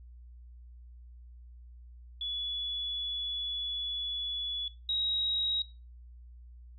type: tone pair in turn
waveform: sine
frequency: 3414 / 3814 Hz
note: G#7 / A#7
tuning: +47 / +39 cents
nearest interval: major second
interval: 192 cents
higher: second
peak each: -33 / -28 dBFS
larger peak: second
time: 2.21-4.68 / 4.89-5.62 s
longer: first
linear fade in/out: 2 ms
effects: noise-tail reverb RT60 0.3 s tail -20 dB re dry + added 60 Hz sine -48 dBFS peak until 6.78 s